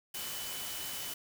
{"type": "tone in noise", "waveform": "sine", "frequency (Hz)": 3000, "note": "F#7", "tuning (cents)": 23, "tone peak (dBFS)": -46, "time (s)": [0.14, 1.14], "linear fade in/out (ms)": 5, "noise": "white", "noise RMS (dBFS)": -40, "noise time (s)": [0.14, 1.14], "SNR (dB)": -9, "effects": []}